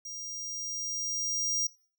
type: tone with level ramp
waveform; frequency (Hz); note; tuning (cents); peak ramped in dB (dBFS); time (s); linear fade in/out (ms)
square; 5700; F8; +34; -39 to -27; 0.05-1.67; 5
effects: noise-tail reverb RT60 0.5 s tail -22 dB re dry